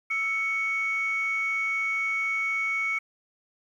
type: tone pair together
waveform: sine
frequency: 1317 / 2224 Hz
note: E6 / C#7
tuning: -2 / +5 cents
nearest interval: major sixth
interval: 907 cents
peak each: -33 / -24 dBFS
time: 0.1-2.99 s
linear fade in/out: 10 ms
effects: tanh soft clip ceiling -20 dBFS + 10-bit